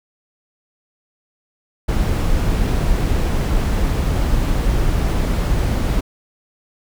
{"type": "noise", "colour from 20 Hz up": "brown", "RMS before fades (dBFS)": -17, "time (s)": [1.88, 6.01], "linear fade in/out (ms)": 10, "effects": []}